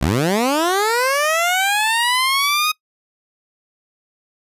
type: linear sweep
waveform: 15% pulse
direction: up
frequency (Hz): 57.1 to 1257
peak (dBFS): -9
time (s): 0.01-2.72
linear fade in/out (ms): 10
effects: noise-tail reverb RT60 0.1 s tail -22 dB re dry + resampled to 32000 Hz